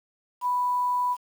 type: tone with quantisation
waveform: sine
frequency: 988 Hz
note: B5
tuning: in tune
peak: -22 dBFS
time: 0.41-1.17 s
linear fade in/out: 50 ms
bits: 8
effects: none